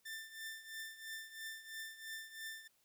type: tone with tremolo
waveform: sawtooth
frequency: 1782 Hz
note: A6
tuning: 22 cents sharp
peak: -39 dBFS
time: 0.05-2.68 s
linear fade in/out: 10 ms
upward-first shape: triangle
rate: 3 Hz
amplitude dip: 80%
effects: white hiss -75 dBFS RMS until 2.84 s